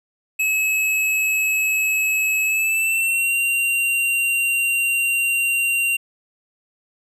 square tone with pitch glide, 2578 to 2763 Hz, E7 to F7, -39 to -19 cents, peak -18 dBFS, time 0.39-5.97 s, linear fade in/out 10 ms, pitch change +120 cents, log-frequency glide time 2.44-3.35 s, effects none

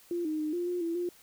sine tone with pitch steps, 346.4 / 309.9 / 306.2 / 350.3 / 355.3 / 334.6 / 351.9 Hz, F4 / D#4 / D#4 / F4 / F4 / E4 / F4, -14 / -7 / -28 / +5 / +30 / +26 / +13 cents, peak -29 dBFS, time 0.11-1.09 s, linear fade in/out 2 ms, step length 140 ms, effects white hiss -58 dBFS RMS until 1.22 s

